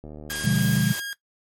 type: click train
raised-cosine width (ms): 2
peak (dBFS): -26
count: 59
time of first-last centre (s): 0.04-0.807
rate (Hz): 75.6
type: tone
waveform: sawtooth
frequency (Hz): 1627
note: G#6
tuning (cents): -36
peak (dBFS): -26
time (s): 0.3-1.13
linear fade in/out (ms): 0
type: noise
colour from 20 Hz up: white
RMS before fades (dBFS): -33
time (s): 0.3-1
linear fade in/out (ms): 5
type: chord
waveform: sine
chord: B diminished seventh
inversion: none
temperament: equal with one note detuned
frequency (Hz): 123.47 / 146.83 / 174.61 / 204.4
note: B2 / D3 / F3 / Ab3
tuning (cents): 0 / 0 / 0 / -27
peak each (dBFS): -24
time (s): 0.44-0.93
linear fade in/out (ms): 10
effects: noise-tail reverb RT60 0.1 s tail -18 dB re dry + MP3 64 kbps